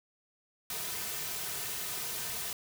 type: noise with comb filter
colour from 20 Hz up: white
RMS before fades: -37 dBFS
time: 0.7-2.53 s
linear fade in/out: 2 ms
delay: 3.6 ms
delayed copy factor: -0.6
effects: none